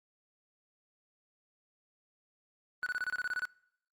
triangle tone bursts, 1480 Hz, F#6, in tune, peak -29 dBFS, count 11, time 2.83-3.453 s, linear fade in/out 0 ms, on 33 ms, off 26 ms, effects noise-tail reverb RT60 0.7 s tail -24 dB re dry + Opus 32 kbps

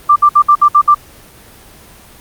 sine tone bursts, 1180 Hz, D6, 8 cents sharp, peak -3 dBFS, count 7, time 0.09-0.947 s, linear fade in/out 10 ms, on 71 ms, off 60 ms, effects pink hiss -39 dBFS RMS until 2.2 s + Opus 24 kbps

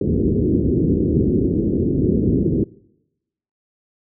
white low-pass noise, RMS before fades -17 dBFS, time 0.01-2.64 s, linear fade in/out 5 ms, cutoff 400 Hz, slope 48 dB/octave, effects noise-tail reverb RT60 0.9 s tail -23 dB re dry + high-pass 60 Hz 12 dB/octave

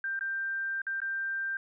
sine tone with dropouts, 1575 Hz, G6, 8 cents sharp, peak -30 dBFS, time 0.04-1.57 s, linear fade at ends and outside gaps 2 ms, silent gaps 0.192-0.209 / 0.818-0.867 / 1.003-1.017 s, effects none

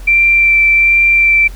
sine tone with vibrato, 2349 Hz, D7, in tune, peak -6 dBFS, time 0.07-1.48 s, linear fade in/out 10 ms, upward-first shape sine, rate 1.3 Hz, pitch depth 9 cents each way, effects added 43 Hz sine -25 dBFS peak until 1.55 s + pink hiss -40 dBFS RMS until 1.55 s

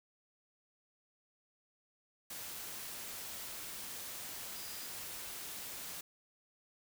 sine tone in noise, 4900 Hz, D#8, 27 cents flat, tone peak -53 dBFS, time 4.55-4.87 s, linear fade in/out 5 ms, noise white, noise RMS -45 dBFS, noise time 2.3-6.01 s, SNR -11 dB, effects none

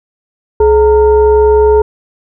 sine tone with frequency modulation, 425.2 Hz, G#4, 41 cents sharp, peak -4 dBFS, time 0.6-1.82 s, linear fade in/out 5 ms, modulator 491 Hz, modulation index 0.61, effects none

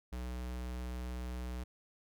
square tone, 61.74 Hz, B1, in tune, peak -39 dBFS, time 0.12-1.64 s, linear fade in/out 10 ms, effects none

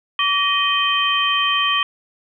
harmonic tone with a mistuned harmonic, 624 Hz, D#5, 5 cents sharp, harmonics 2 / 3 / 4 / 5, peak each -20 / -25 / -23 / -19 dBFS, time 0.19-1.83 s, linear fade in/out 2 ms, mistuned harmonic 2, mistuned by -150 cents, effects none

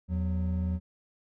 triangle tone pair together, 81.7 / 183.4 Hz, E2 / F#3, -15 / -15 cents, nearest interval octave + major second, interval 1400 cents, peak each -26 / -30 dBFS, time 0.08-0.8 s, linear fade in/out 50 ms, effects none

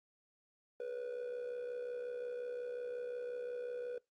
triangle tone with amplitude modulation, 489.3 Hz, B4, 16 cents flat, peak -34 dBFS, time 0.8-3.98 s, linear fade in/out 2 ms, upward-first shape sine, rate 65.6 Hz, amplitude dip 75%, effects noise-tail reverb RT60 0.2 s tail -25 dB re dry + Opus 24 kbps

